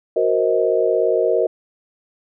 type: chord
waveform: sine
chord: C half-diminished seventh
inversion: second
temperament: equal with one note detuned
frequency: 370 / 466.2 / 523.3 / 632.4 Hz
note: Gb4 / Bb4 / C5 / Eb5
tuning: 0 / 0 / 0 / +28 cents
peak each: -21 / -18 / -22 / -20 dBFS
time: 0.16-1.47 s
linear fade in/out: 5 ms
effects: none